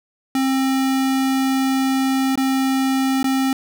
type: tone with dropouts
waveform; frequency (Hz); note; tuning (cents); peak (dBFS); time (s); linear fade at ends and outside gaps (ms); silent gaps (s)
square; 265.9; C4; +28; -17; 0.35-3.53; 2; 2.356-2.375 / 3.23-3.242
effects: none